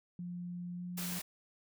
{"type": "tone with pitch glide", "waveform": "sine", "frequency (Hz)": [176.3, 177.94], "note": ["F3", "F3"], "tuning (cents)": [17, 33], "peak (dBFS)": -39, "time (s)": [0.19, 1.19], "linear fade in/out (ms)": 2, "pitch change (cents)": 16, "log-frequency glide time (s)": [0.76, 0.82]}
{"type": "noise", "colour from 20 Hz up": "white", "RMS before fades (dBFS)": -41, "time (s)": [0.97, 1.22], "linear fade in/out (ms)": 10}
{"effects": []}